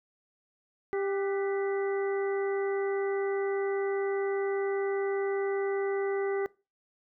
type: harmonic tone with a mistuned harmonic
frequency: 395 Hz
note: G4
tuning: 13 cents sharp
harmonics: 1 / 2 / 3 / 4 / 5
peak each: -28 / -39 / -43 / -45 / -42 dBFS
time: 0.93-6.46 s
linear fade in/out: 0 ms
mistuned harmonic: 4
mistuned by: -83 cents
effects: noise-tail reverb RT60 0.3 s tail -22 dB re dry